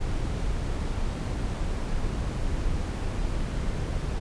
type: noise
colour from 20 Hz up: brown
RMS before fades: -28 dBFS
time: 0-4.2 s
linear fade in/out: 20 ms
effects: resampled to 22050 Hz